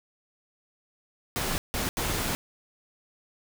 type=noise bursts at uneven times; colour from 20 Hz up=pink; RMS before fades=-29 dBFS; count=3; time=1.36-1.58 / 1.74-1.89 / 1.97-2.35 s; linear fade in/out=0 ms; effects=none